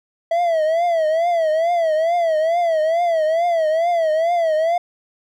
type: tone with vibrato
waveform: triangle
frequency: 658 Hz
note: E5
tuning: 3 cents flat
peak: -13 dBFS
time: 0.31-4.78 s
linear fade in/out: 5 ms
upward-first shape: triangle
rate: 2.3 Hz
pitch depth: 130 cents each way
effects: none